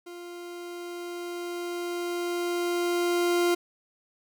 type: tone with level ramp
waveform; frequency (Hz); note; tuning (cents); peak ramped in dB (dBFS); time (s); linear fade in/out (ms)
40% pulse; 349.2; F4; 0; -39 to -20; 0.06-3.55; 10
effects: none